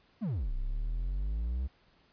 triangle exponential two-way sweep, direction down then up, 249.1 to 30.78 to 67 Hz, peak -28 dBFS, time 0.21-1.68 s, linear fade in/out 20 ms, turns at 0.53 s, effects pink hiss -66 dBFS RMS until 2.12 s + resampled to 11025 Hz

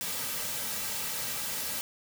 white noise with comb filter, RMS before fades -34 dBFS, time 0.01-1.81 s, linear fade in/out 0 ms, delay 2.8 ms, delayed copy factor -0.6, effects none

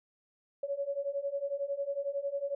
sine beating tone pair, 554.4 / 565.4 Hz, C#5 / C#5, 0 / +34 cents, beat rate 11 Hz, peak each -36 / -34 dBFS, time 0.63-2.55 s, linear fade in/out 5 ms, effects none

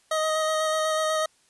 25% pulse tone with vibrato, 627 Hz, D#5, 13 cents sharp, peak -19 dBFS, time 0.11-1.26 s, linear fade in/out 5 ms, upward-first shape square, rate 8.1 Hz, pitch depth 11 cents each way, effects white hiss -63 dBFS RMS until 1.49 s + resampled to 24000 Hz

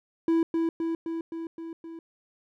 triangle tone with echo, 329.6 Hz, E4, in tune, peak -18 dBFS, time 0.28-0.43 s, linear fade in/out 2 ms, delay 260 ms, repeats 6, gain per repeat -3 dB, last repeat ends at 1.99 s, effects none

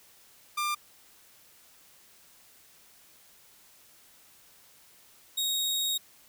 sawtooth tone pair in turn, 1194 / 3761 Hz, D6 / A#7, +28 / +15 cents, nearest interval octave + minor sixth, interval 1987 cents, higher second, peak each -24 dBFS, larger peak neither, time 0.57-0.75 / 5.37-5.98 s, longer second, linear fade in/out 10 ms, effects white hiss -58 dBFS RMS until 6.28 s

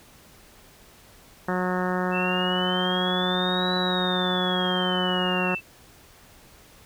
harmonic tone, 182.2 Hz, F#3, 26 cents flat, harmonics 1 / 2 / 3 / 4 / 5 / 6 / 7 / 8 / 9 / 10, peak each -27 / -30 / -32 / -33 / -34 / -35 / -35 / -36 / -37 / -37 dBFS, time 1.48-5.55 s, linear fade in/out 5 ms
sine exponential two-way sweep, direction up then down, 2637 to 3951 to 2640 Hz, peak -27 dBFS, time 2.11-5.61 s, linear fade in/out 50 ms, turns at 3.75 s
effects pink hiss -52 dBFS RMS until 6.85 s

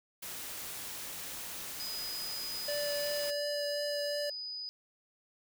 white noise, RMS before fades -42 dBFS, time 0.22-3.31 s, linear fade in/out 10 ms
sine tone, 4978 Hz, D#8, in tune, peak -38 dBFS, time 1.8-4.69 s, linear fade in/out 0 ms
square tone with vibrato, 583 Hz, D5, 13 cents flat, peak -34 dBFS, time 2.68-4.3 s, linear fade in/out 5 ms, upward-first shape triangle, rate 2.8 Hz, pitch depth 11 cents each way
effects none

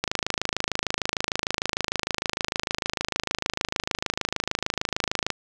click train, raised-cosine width 0.2 ms, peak -6 dBFS, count 141, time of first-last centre 0.04-5.303 s, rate 26.6 Hz, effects none

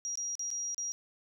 sine tone with dropouts, 5720 Hz, F8, 41 cents sharp, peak -33 dBFS, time 0.05-0.92 s, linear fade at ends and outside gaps 0 ms, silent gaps 0.155-0.174 / 0.353-0.394 / 0.504-0.513 / 0.745-0.78 s, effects 11-bit

